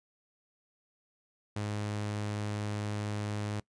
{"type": "tone", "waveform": "sawtooth", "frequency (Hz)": 104.4, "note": "G#2", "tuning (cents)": 10, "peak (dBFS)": -29, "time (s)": [1.56, 3.6], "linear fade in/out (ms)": 5, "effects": ["noise-tail reverb RT60 0.1 s tail -22 dB re dry", "resampled to 22050 Hz"]}